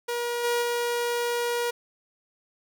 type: tone with level steps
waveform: sawtooth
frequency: 477.8 Hz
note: A#4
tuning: 43 cents sharp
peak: -23 / -19 / -21 dBFS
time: 0.08-1.71 s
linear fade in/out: 10 ms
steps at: 0.43 / 0.61 s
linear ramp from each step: 20 ms
effects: none